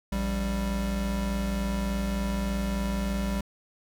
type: tone pair together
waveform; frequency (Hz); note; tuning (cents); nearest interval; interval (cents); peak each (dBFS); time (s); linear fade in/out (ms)
square; 57.54 / 196; A#1 / G3; -22 / 0; octave + major sixth; 2122; -30 / -30; 0.12-3.41; 5
effects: none